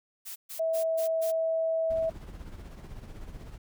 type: noise bursts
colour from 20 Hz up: blue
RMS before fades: -40 dBFS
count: 5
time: 0.25-1.32 s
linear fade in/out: 20 ms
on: 110 ms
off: 130 ms
type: tone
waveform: sine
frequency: 650 Hz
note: E5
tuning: 24 cents flat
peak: -25 dBFS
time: 0.59-2.1 s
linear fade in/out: 10 ms
type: noise with tremolo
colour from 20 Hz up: brown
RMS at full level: -41 dBFS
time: 1.9-3.58 s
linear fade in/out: 5 ms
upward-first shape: sine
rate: 16 Hz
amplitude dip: 50%
effects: none